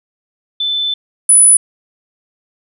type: tone pair in turn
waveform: sine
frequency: 3520 / 9956 Hz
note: A7 / D#9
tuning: 0 / 0 cents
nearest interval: octave + tritone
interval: 1800 cents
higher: second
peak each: -14 / -4 dBFS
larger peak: second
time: 0.6-0.94 / 1.29-1.57 s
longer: first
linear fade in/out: 5 ms
effects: none